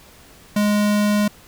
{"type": "tone", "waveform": "square", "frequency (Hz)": 207.7, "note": "G#3", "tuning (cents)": 0, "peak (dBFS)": -16, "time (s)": [0.56, 1.28], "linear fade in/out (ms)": 5, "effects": ["pink hiss -47 dBFS RMS until 1.47 s"]}